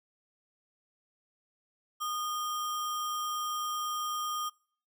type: tone with sample-and-hold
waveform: sine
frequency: 1226 Hz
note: D#6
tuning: 26 cents flat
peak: -31 dBFS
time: 2-4.5 s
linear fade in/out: 20 ms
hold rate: 4410 Hz
effects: noise-tail reverb RT60 0.5 s tail -25 dB re dry